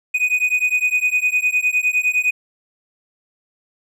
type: beating tone pair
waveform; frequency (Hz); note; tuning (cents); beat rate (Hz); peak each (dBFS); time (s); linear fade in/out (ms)
triangle; 2485 / 2494.8; D#7 / D#7; -3 / +4; 9.8; -17; 0.14-2.31; 10
effects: none